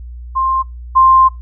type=tone pair in turn; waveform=sine; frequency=1055 / 1049.7 Hz; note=C6 / C6; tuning=+14 / +5 cents; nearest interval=unison; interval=9 cents; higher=first; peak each=-12 / -5 dBFS; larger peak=second; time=0.35-0.63 / 0.95-1.29 s; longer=second; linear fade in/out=20 ms; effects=noise-tail reverb RT60 0.2 s tail -23 dB re dry + added 60 Hz sine -27 dBFS peak until 1.41 s